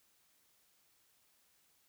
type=silence; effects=white hiss -72 dBFS RMS until 1.88 s